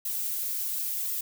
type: noise with flanger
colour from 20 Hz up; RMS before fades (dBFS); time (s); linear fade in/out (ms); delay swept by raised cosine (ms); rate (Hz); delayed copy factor
violet; -31; 0.05-1.21; 5; 1.5 to 7.5; 0.94; +0.75
effects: none